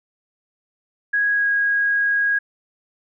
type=tone with pitch glide; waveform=sine; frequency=1656 to 1643.6 Hz; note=G#6 to G#6; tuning=-5 to -18 cents; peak=-16 dBFS; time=1.13-2.39 s; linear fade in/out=10 ms; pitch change=-13 cents; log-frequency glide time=1.31-1.48 s; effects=none